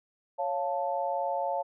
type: chord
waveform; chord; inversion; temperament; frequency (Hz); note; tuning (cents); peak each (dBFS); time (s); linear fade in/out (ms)
sine; Db augmented; none; equal; 554.4 / 698.5 / 880; Db5 / F5 / A5; 0 / 0 / 0; -32; 0.38-1.63; 20
effects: none